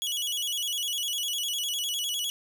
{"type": "tone with vibrato", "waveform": "sawtooth", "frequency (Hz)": 3136, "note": "G7", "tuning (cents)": 0, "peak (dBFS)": -25, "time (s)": [0.02, 2.3], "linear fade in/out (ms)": 0, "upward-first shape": "square", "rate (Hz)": 9.9, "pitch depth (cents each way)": 110, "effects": []}